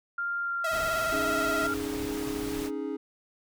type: tone with pitch glide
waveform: sine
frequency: 1396 to 1387.2 Hz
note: F6 to F6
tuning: -1 to -12 cents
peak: -28 dBFS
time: 0.18-1.74 s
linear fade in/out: 5 ms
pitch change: -11 cents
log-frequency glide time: 0.42-0.51 s
type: tone with vibrato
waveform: sawtooth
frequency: 648 Hz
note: E5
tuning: 30 cents flat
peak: -26 dBFS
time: 0.64-1.67 s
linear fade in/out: 5 ms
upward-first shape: triangle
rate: 19 Hz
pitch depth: 60 cents each way
type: noise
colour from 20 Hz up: pink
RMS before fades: -39 dBFS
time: 0.7-2.71 s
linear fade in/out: 50 ms
type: chord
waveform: triangle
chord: C# suspended second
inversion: none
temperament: just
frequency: 277.2 / 311.8 / 415.8 Hz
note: C#4 / D#4 / G#4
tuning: 0 / +4 / +2 cents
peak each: -33 dBFS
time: 1.12-2.97 s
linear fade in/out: 10 ms
effects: none